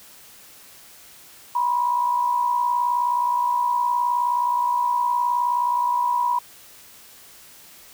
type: tone pair together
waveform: sine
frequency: 970 / 1029.2 Hz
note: B5 / C6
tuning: -31 / -29 cents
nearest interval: minor second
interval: 102 cents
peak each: -19 / -27 dBFS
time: 1.55-6.39 s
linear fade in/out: 5 ms
effects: white hiss -47 dBFS RMS until 7.93 s